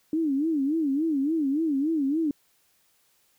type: tone with vibrato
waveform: sine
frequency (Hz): 297.4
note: D4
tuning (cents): +22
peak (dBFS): -22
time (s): 0.13-2.31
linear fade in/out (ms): 2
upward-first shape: sine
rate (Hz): 3.5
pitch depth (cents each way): 180
effects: white hiss -66 dBFS RMS until 3.38 s